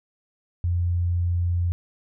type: tone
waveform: sine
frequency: 87.31 Hz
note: F2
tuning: in tune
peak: -20 dBFS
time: 0.64-1.72 s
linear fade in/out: 0 ms
effects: none